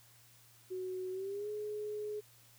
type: tone with pitch glide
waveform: sine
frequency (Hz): 370.9 to 421.2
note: F#4 to G#4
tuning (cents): +4 to +24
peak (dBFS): -37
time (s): 0.7-2.21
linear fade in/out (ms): 20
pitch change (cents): +220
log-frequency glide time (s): 1.11-1.49
effects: added 117 Hz sine -66 dBFS peak until 2.58 s + white hiss -63 dBFS RMS until 2.58 s